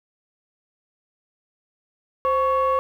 sine tone pair together, 523.3 / 1113.3 Hz, C5 / C#6, 0 / +7 cents, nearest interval octave + minor second, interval 1307 cents, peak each -19 / -18 dBFS, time 2.25-2.79 s, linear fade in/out 0 ms, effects tanh soft clip ceiling -14 dBFS + 9-bit

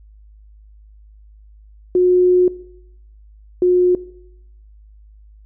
sine tone pair in turn, 361.9 / 360.2 Hz, F#4 / F#4, -38 / -46 cents, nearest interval unison, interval 8 cents, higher first, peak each -10 dBFS, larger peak neither, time 1.95-2.48 / 3.62-3.95 s, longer first, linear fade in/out 2 ms, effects noise-tail reverb RT60 0.8 s tail -19 dB re dry + added 52 Hz sine -42 dBFS peak until 5.45 s

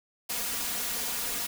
white noise with comb filter, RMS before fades -32 dBFS, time 0.29-1.47 s, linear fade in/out 10 ms, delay 4.2 ms, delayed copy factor +0.9, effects none

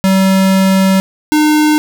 square tone pair in turn, 191.3 / 303.7 Hz, G3 / D#4, -42 / -42 cents, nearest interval minor sixth, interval 800 cents, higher second, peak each -8 dBFS, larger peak neither, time 0.04-1 / 1.32-1.78 s, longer first, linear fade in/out 0 ms, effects none

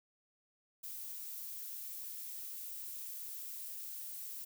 violet noise, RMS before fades -45 dBFS, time 0.83-4.45 s, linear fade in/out 10 ms, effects none

